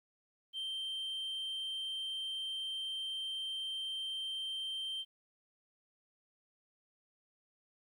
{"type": "tone", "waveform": "sine", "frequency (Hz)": 3136, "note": "G7", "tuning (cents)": 0, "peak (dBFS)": -34, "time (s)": [0.53, 5.05], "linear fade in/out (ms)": 50, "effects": ["tanh soft clip ceiling -36 dBFS", "12-bit"]}